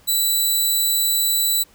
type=tone; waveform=10% pulse; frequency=3968 Hz; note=B7; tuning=7 cents sharp; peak=-9 dBFS; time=0.07-1.64 s; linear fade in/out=20 ms; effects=pink hiss -53 dBFS RMS until 1.74 s